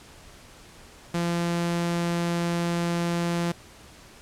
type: tone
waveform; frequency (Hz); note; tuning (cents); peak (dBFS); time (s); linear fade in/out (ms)
sawtooth; 171.4; F3; -32; -20; 1.14-3.52; 5
effects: pink hiss -49 dBFS RMS until 4.21 s + low-pass 10000 Hz 12 dB/octave